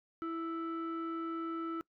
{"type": "tone pair together", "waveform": "sine", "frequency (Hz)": [329.6, 1318.5], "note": ["E4", "E6"], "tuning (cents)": [0, 0], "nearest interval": "2 octaves", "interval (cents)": 2400, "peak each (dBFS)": [-35, -38], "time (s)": [0.22, 1.81], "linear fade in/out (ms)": 0, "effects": ["noise-tail reverb RT60 0.1 s tail -24 dB re dry", "tanh soft clip ceiling -32 dBFS"]}